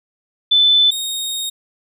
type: tone pair in turn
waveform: sine / sawtooth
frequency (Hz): 3514 / 3723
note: A7 / A#7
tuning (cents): -3 / -3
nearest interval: minor second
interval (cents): 100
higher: second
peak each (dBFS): -9 / -18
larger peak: first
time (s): 0.51-0.91 / 0.91-1.5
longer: second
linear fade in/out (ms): 10
effects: none